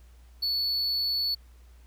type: tone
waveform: triangle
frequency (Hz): 4435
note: C#8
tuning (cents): 0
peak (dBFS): -24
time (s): 0.42-1.35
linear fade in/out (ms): 10
effects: added 60 Hz sine -50 dBFS peak until 1.86 s + pink hiss -64 dBFS RMS until 1.86 s